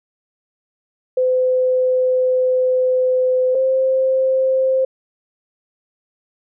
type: tone pair in turn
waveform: sine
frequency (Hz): 510 / 524.6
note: C5 / C5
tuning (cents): -44 / +4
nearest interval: unison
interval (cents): 48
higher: second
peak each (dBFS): -13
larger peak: neither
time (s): 1.17-3.55 / 3.55-4.85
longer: first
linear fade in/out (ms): 5
effects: none